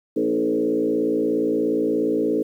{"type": "tone with frequency modulation", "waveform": "sine", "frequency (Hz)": 369.7, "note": "F#4", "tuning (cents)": -1, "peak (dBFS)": -18, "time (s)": [0.16, 2.43], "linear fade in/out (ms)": 10, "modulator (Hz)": 57, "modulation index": 2.1, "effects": ["9-bit"]}